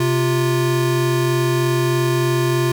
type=tone pair together; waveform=square; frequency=130.8 / 349.2 Hz; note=C3 / F4; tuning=0 / 0 cents; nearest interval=octave + perfect fourth; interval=1700 cents; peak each=-19 dBFS; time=0-2.72 s; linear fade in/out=5 ms; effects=none